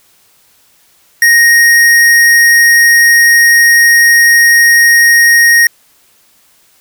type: tone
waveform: square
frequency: 1868 Hz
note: A#6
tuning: 3 cents sharp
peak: -4 dBFS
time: 1.22-5.67 s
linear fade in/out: 2 ms
effects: white hiss -49 dBFS RMS until 6.8 s